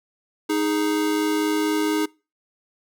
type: tone pair together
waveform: square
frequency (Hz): 311.1 / 415.3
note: D#4 / G#4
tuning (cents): 0 / 0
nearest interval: perfect fourth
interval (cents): 500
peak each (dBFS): -22 / -26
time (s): 0.49-2.06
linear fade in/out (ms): 10
effects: noise-tail reverb RT60 0.3 s tail -24 dB re dry